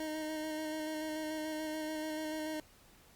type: tone with vibrato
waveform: 25% pulse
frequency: 310.7 Hz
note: D#4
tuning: 2 cents flat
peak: -33 dBFS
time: 0-2.6 s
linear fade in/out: 2 ms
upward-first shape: square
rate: 6.9 Hz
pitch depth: 15 cents each way
effects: pink hiss -62 dBFS RMS until 3.15 s + Opus 48 kbps